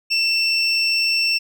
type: tone pair together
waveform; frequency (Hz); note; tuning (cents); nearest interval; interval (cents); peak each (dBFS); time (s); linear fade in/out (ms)
triangle; 2676 / 5441; E7 / F8; +25 / -46; octave; 1229; -18; 0.1-1.39; 20
effects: none